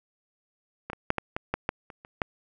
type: clicks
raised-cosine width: 0.5 ms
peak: -19 / -20 / -7 / -12 / -14 / -11 / -10 / -28 / -30 / -10 dBFS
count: 10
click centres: 0.9 / 0.932 / 1.104 / 1.183 / 1.365 / 1.54 / 1.691 / 1.902 / 2.049 / 2.218 s
effects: none